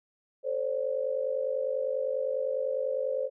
sine tone cluster, 440.4 / 525 / 575 Hz, A4 / C5 / D5, +2 / +6 / -37 cents, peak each -37 / -29 / -33 dBFS, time 0.43-3.3 s, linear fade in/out 50 ms, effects none

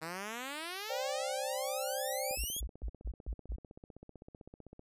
5% pulse exponential sweep, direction up, 155.56 to 3452 Hz, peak -28 dBFS, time 0.01-2.61 s, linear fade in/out 20 ms
sine chord, C suspended second, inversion none, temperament equal, 523.3 / 587.3 / 784 Hz, C5 / D5 / G5, 0 / 0 / 0 cents, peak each -38 / -40 / -40 dBFS, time 0.89-2.36 s, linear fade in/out 20 ms
click train, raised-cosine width 2 ms, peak -37 dBFS, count 40, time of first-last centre 2.31-4.794 s, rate 15.7 Hz
sine tone bursts, 55 Hz, A1, in tune, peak -34 dBFS, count 6, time 2.38-3.562 s, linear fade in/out 10 ms, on 72 ms, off 150 ms
effects resampled to 32000 Hz

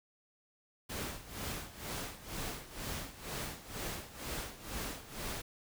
pink noise with tremolo, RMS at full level -39 dBFS, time 0.89-5.42 s, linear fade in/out 10 ms, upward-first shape sine, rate 2.1 Hz, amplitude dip 80%, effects none

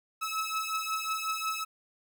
sawtooth beating tone pair, 1294 / 1299.5 Hz, E6 / E6, -32 / -25 cents, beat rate 5.5 Hz, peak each -30 dBFS, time 0.21-1.65 s, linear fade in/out 20 ms, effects none

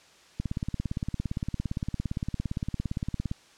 click train, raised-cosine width 5 ms, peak -17 dBFS, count 52, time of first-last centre 0.4-3.314 s, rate 17.5 Hz, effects white hiss -56 dBFS RMS until 3.57 s + low-pass 6000 Hz 12 dB/octave

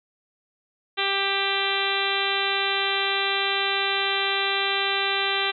harmonic tone with a mistuned harmonic, 393.8 Hz, G4, 8 cents sharp, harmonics 1 / 2 / 3 / 4 / 5 / 6 / 7 / 8 / 9 / 10, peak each -31 / -31 / -31 / -31 / -31 / -31 / -31 / -31 / -31 / -31 dBFS, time 0.97-5.52 s, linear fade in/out 20 ms, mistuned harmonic 7, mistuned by -19 cents, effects none

